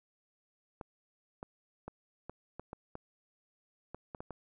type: clicks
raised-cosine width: 1 ms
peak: -28 dBFS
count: 11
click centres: 0.812 / 1.429 / 1.88 / 2.296 / 2.596 / 2.731 / 2.954 / 3.946 / 4.148 / 4.205 / 4.307 s
effects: none